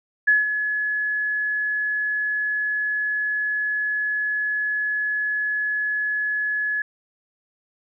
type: tone with ADSR envelope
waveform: sine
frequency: 1700 Hz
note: G#6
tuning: 40 cents sharp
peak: -12 dBFS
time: 0.27-6.82 s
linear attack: 13 ms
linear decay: 170 ms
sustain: -9 dB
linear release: 3 ms
effects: none